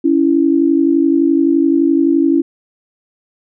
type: tone pair together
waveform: sine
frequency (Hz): 280 / 331.7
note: C#4 / E4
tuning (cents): +18 / +11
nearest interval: minor third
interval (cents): 293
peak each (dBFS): -12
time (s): 0.04-2.42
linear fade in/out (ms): 10
effects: none